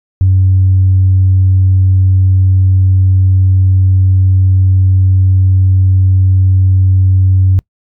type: tone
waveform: sine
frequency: 94.1 Hz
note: F#2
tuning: 30 cents sharp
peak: -4 dBFS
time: 0.21-7.59 s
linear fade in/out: 0 ms
effects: noise-tail reverb RT60 0.1 s tail -25 dB re dry + tanh soft clip ceiling -1 dBFS